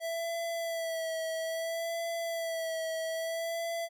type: tone with vibrato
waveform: square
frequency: 659.3 Hz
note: E5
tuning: in tune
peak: -33 dBFS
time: 0-3.89 s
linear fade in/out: 50 ms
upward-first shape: sine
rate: 0.6 Hz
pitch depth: 33 cents each way
effects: none